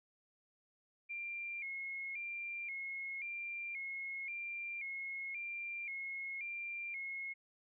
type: tone with vibrato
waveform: sine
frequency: 2270 Hz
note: C#7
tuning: 41 cents sharp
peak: -40 dBFS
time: 1.09-7.34 s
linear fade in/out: 20 ms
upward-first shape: square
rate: 0.94 Hz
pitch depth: 80 cents each way
effects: none